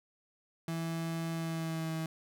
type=tone with pitch glide; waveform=35% pulse; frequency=164.81 to 160.86 Hz; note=E3 to E3; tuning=0 to -42 cents; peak=-32 dBFS; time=0.68-2.06 s; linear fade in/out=2 ms; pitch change=-42 cents; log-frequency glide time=1.32-1.93 s; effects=none